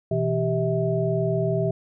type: tone cluster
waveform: sine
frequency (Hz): 123.3 / 163.4 / 392.4 / 645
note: B2 / E3 / G4 / E5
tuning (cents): -2 / -15 / +2 / -38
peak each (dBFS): -26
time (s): 0.11-1.71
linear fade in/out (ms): 5
effects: none